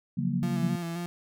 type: chord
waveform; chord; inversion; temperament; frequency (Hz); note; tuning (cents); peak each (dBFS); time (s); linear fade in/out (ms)
sine; Gb major seventh; second; equal; 138.59 / 174.61 / 185 / 233.1; Db3 / F3 / Gb3 / Bb3; 0 / 0 / 0 / 0; -31; 0.17-0.76; 10
type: tone with vibrato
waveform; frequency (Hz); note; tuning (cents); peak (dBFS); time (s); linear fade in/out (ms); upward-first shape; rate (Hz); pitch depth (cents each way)
35% pulse; 170.8; F3; -38; -30; 0.43-1.06; 0; square; 3.8; 30
effects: none